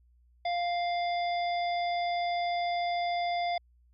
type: harmonic tone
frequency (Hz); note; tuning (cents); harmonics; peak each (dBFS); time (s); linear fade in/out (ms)
698.5; F5; 0; 1 / 3 / 5 / 7; -28 / -38 / -42 / -45; 0.45-3.58; 5
effects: added 60 Hz sine -60 dBFS peak until 3.93 s